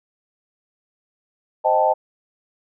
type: chord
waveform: sine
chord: A half-diminished seventh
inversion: first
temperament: equal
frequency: 523.3 / 622.3 / 784 / 880 Hz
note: C5 / Eb5 / G5 / A5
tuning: 0 / 0 / 0 / 0 cents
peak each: -22 / -19 / -20 / -19 dBFS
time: 1.64-1.94 s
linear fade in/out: 20 ms
effects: none